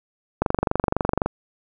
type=click train; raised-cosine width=1 ms; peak=-5 dBFS; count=21; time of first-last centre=0.42-1.26 s; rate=23.8 Hz; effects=none